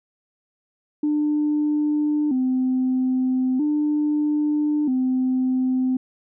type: tone with vibrato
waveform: sine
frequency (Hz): 277.2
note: C#4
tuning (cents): 0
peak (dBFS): -17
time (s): 1.03-5.97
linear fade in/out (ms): 5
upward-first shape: square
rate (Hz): 0.39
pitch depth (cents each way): 130
effects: tanh soft clip ceiling -14 dBFS